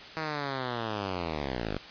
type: linear sweep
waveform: 5% pulse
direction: down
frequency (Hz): 160.8 to 46.25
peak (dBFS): -20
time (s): 0.17-1.78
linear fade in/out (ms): 0
effects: white hiss -45 dBFS RMS until 1.9 s + resampled to 11025 Hz